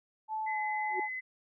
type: tone with pitch glide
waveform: sine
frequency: 871 to 852.6 Hz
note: A5 to G#5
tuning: -18 to +45 cents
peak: -32 dBFS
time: 0.28-1.09 s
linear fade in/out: 50 ms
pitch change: -37 cents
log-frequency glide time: 0.49-0.58 s
type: tone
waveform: sine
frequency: 2030 Hz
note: B6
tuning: 47 cents sharp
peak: -35 dBFS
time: 0.46-1.21 s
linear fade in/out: 20 ms
type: tone with exponential growth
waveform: sine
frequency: 370.1 Hz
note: F#4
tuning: in tune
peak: -30 dBFS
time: 0.88-1 s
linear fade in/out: 5 ms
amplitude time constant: 26 ms
effects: none